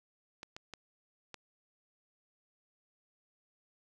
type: clicks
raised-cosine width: 0.2 ms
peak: -27 dBFS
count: 4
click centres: 0.431 / 0.565 / 0.737 / 1.343 s
effects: none